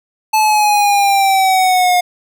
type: exponential sweep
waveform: square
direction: down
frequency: 871 to 714 Hz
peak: -10 dBFS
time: 0.33-2.01 s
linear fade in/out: 10 ms
effects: none